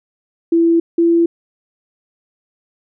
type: tone pair in turn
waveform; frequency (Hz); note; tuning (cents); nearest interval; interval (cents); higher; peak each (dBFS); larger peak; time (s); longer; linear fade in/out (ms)
sine; 334.1 / 337.2; E4 / E4; +23 / +39; unison; 16; second; -9; neither; 0.52-0.8 / 0.98-1.26; neither; 5
effects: none